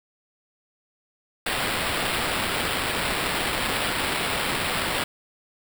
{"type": "noise with sample-and-hold", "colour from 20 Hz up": "violet", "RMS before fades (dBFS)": -26, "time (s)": [1.46, 5.04], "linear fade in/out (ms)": 5, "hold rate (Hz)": 6300, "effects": []}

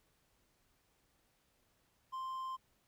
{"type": "tone with hard clipping", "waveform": "triangle", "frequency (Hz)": 1046.5, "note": "C6", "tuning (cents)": 0, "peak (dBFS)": -40, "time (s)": [2.12, 2.57], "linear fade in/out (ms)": 20, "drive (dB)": 6, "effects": ["pink hiss -75 dBFS RMS until 2.87 s"]}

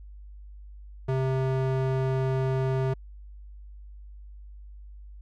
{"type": "tone with band-pass filter", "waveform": "square", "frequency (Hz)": 131.8, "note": "C3", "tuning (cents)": 13, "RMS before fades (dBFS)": -26, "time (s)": [1.08, 2.94], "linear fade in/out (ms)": 10, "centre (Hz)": 370, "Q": 0.56, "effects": ["added 50 Hz sine -42 dBFS peak until 5.21 s"]}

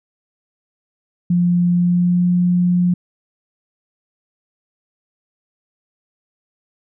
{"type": "tone with pitch glide", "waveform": "sine", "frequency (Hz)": [175.5, 177.64], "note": ["F3", "F3"], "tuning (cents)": [9, 30], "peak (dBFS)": -12, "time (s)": [1.3, 2.94], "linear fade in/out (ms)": 5, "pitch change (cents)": 21, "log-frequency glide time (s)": [1.73, 2.27], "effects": []}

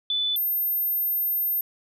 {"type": "tone pair in turn", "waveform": "sine", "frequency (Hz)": [3491, 13180], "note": ["A7", "G#9"], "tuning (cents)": [-14, -14], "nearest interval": "octave + major seventh", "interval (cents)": 2300, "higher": "second", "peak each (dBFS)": -22, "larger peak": "neither", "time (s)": [[0.1, 0.36], [0.36, 1.61]], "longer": "second", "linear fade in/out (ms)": 2, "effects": []}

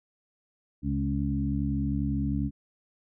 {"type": "harmonic tone with a mistuned harmonic", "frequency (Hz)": 70, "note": "C#2", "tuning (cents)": 18, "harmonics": [1, 2, 3, 4], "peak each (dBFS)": [-31, -31, -31, -31], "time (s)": [0.82, 2.51], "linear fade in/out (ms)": 50, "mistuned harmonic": 2, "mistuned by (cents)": -32, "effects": []}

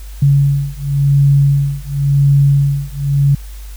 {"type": "beating tone pair", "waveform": "sine", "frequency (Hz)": [140, 140.93], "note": ["C#3", "C#3"], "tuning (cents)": [18, 29], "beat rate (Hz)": 0.93, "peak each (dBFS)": -12, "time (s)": [0.22, 3.35], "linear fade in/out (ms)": 5, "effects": ["added 50 Hz sine -27 dBFS peak until 3.76 s", "white hiss -42 dBFS RMS until 3.76 s"]}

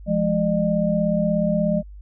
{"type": "tone cluster", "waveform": "sine", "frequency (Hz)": [173.3, 210, 606], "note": ["F3", "G#3", "D#5"], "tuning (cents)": [-13, 19, -46], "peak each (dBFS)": -22, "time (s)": [0.06, 1.83], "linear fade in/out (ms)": 50, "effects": ["added 50 Hz sine -37 dBFS peak until 2.01 s"]}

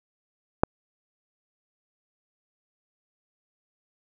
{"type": "click", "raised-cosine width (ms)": 1, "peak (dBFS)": -3, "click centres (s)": 0.635, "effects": []}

